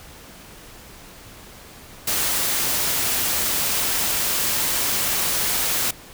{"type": "noise", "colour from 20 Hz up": "white", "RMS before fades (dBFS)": -22, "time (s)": [2.07, 5.91], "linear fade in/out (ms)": 5, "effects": ["pink hiss -43 dBFS RMS until 6.13 s"]}